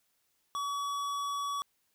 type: tone with tanh clipping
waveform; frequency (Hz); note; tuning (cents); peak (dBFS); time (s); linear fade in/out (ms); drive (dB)
sine; 1135; C#6; +41; -34; 0.55-1.62; 0; 17
effects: white hiss -75 dBFS RMS until 1.94 s